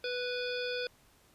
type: harmonic tone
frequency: 493.9 Hz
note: B4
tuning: in tune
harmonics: 1 / 3 / 5 / 7 / 9 / 10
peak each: -35 / -40 / -42 / -43 / -45 / -45 dBFS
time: 0.04-0.87 s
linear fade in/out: 2 ms
effects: pink hiss -64 dBFS RMS until 1.34 s + resampled to 32000 Hz